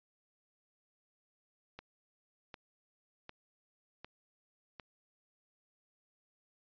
click train, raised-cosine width 0.3 ms, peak -30 dBFS, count 5, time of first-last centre 1.79-4.798 s, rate 1.33 Hz, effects resampled to 11025 Hz

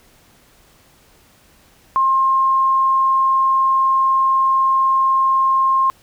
sine tone, 1064 Hz, C6, 29 cents sharp, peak -12 dBFS, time 1.96-5.9 s, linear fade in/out 0 ms, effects pink hiss -52 dBFS RMS until 6.02 s

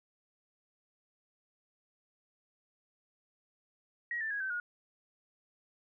sine tone with pitch steps, 1900 / 1772.8 / 1654 / 1543.3 / 1439.9 Hz, A#6 / A6 / G#6 / G6 / F#6, +33 / +13 / -8 / -27 / -48 cents, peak -33 dBFS, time 4.11-4.6 s, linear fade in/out 2 ms, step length 98 ms, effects none

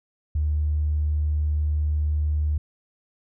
triangle tone with tanh clipping, 75.5 Hz, D2, 48 cents sharp, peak -20 dBFS, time 0.35-2.58 s, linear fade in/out 5 ms, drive 4 dB, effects none

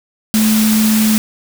sine tone in noise, 217.2 Hz, A3, 22 cents flat, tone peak -10 dBFS, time 0.34-1.18 s, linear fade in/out 0 ms, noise white, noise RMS -19 dBFS, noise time 0.34-1.18 s, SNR +6 dB, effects none

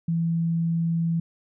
sine tone, 166.4 Hz, E3, 17 cents sharp, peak -21 dBFS, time 0.08-1.2 s, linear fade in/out 5 ms, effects none

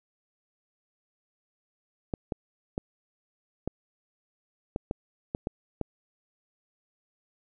clicks, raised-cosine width 2 ms, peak -16 dBFS, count 9, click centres 2.138 / 2.322 / 2.779 / 3.676 / 4.761 / 4.911 / 5.349 / 5.471 / 5.813 s, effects none

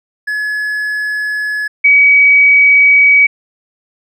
triangle / sine tone pair in turn, 1700 / 2269 Hz, G#6 / C#7, +40 / +40 cents, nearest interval perfect fourth, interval 500 cents, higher second, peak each -13 / -4 dBFS, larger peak second, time 0.27-1.68 / 1.84-3.27 s, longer second, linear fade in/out 10 ms, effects none

